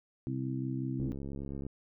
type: harmonic tone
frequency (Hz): 65.41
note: C2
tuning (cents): 0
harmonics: 2 / 3 / 4 / 5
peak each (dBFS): -35 / -43 / -37 / -40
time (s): 0.27-1.12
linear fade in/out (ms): 0
type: click train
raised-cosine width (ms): 3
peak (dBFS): -28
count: 47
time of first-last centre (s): 1-1.666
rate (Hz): 69.1
effects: none